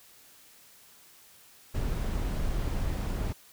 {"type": "noise", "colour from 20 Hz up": "brown", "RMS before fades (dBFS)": -30, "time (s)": [1.74, 3.33], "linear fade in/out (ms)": 10, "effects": ["white hiss -56 dBFS RMS until 3.52 s"]}